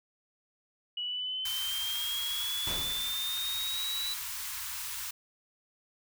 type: exponential sweep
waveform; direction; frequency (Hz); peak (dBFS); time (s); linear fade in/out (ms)
sine; up; 2926 to 3960; -32; 0.97-4.14; 5
type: band-stop noise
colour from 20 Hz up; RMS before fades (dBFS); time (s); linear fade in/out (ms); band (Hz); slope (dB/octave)
white; -38; 1.45-5.11; 5; 110 to 880; 96
type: noise with exponential decay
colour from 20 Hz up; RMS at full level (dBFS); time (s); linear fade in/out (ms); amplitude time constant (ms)
pink; -35; 2.67-3.46; 2; 170
effects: none